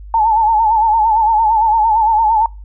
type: tone with vibrato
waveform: sine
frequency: 880 Hz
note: A5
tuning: in tune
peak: -9 dBFS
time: 0.14-2.46 s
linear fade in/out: 2 ms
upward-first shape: sine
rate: 8.8 Hz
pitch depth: 76 cents each way
effects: noise-tail reverb RT60 0.3 s tail -26 dB re dry + added 50 Hz sine -30 dBFS peak until 2.64 s